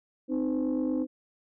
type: tone cluster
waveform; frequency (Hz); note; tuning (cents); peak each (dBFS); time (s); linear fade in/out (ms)
sine; 259.2 / 307.9 / 510; C4 / D#4 / C5; -16 / -18 / -44; -27 / -28 / -34; 0.28-1.07; 50
effects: tanh soft clip ceiling -21 dBFS